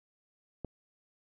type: click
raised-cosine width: 2 ms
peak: -24 dBFS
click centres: 0.647 s
effects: none